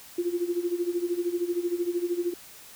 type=tone with tremolo; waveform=sine; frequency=349.2 Hz; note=F4; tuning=in tune; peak=-22 dBFS; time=0.18-2.34 s; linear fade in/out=5 ms; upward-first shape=sine; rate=13 Hz; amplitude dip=80%; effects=white hiss -48 dBFS RMS until 2.75 s